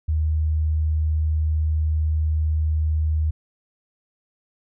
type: tone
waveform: sine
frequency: 77.78 Hz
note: D#2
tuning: in tune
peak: -18 dBFS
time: 0.08-3.31 s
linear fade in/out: 10 ms
effects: none